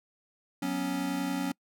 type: chord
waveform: square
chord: F# suspended fourth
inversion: none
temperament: equal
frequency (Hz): 185 / 246.9 / 277.2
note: F#3 / B3 / C#4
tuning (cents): 0 / 0 / 0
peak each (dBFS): -36 / -37 / -32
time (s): 0.62-1.52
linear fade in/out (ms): 5
effects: noise-tail reverb RT60 0.1 s tail -26 dB re dry